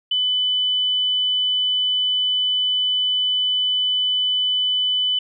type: tone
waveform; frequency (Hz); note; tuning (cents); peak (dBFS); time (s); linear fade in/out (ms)
sine; 3000; F#7; +23; -17; 0.11-5.19; 5
effects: none